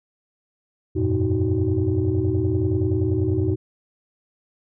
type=tone cluster; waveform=sine; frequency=87.9 / 98.5 / 117.8 / 314.6 / 374.6 Hz; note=F2 / G2 / A#2 / D#4 / F#4; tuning=+12 / +9 / +19 / +19 / +21 cents; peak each=-24 dBFS; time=0.95-3.56 s; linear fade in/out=20 ms; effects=tanh soft clip ceiling -11 dBFS